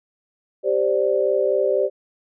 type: chord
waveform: sine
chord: G suspended fourth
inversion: none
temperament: equal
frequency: 392 / 523.3 / 587.3 Hz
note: G4 / C5 / D5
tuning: 0 / 0 / 0 cents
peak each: -21 dBFS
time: 0.63-1.9 s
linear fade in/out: 50 ms
effects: none

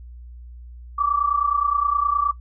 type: tone pair together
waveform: sine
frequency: 1149 / 1178.6 Hz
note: D6 / D6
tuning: -38 / +6 cents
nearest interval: unison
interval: 44 cents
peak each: -19 / -22 dBFS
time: 0.98-2.32 s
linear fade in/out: 10 ms
effects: noise-tail reverb RT60 0.1 s tail -17 dB re dry + added 60 Hz sine -37 dBFS peak until 2.4 s

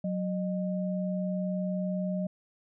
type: tone pair together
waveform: sine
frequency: 185 / 613 Hz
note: F#3 / D#5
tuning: 0 / -26 cents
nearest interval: octave + major sixth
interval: 2074 cents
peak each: -29 / -35 dBFS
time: 0.04-2.27 s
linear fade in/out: 5 ms
effects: none

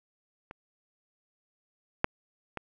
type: clicks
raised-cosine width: 0.5 ms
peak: -27 / -7 / -20 dBFS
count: 3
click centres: 0.511 / 2.044 / 2.573 s
effects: none

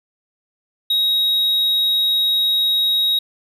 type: tone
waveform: triangle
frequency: 3794 Hz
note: A#7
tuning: 30 cents sharp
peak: -13 dBFS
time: 0.9-3.19 s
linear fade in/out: 5 ms
effects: none

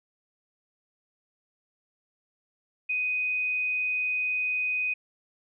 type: tone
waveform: sine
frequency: 2498 Hz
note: D#7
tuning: 6 cents sharp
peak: -25 dBFS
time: 2.89-4.94 s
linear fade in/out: 10 ms
effects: none

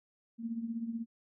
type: tone with tremolo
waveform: sine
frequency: 229.7 Hz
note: A#3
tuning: 25 cents flat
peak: -31 dBFS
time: 0.38-1.06 s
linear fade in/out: 50 ms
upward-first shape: triangle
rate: 16 Hz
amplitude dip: 75%
effects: none

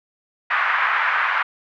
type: band-pass noise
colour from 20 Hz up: pink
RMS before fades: -20 dBFS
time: 0.5-1.43 s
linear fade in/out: 10 ms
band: 1100 to 2000 Hz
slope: 24 dB/octave
effects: none

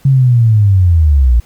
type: linear sweep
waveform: sine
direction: down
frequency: 138.7 to 56 Hz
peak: -5 dBFS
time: 0.05-1.4 s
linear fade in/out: 5 ms
effects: pink hiss -47 dBFS RMS until 1.45 s

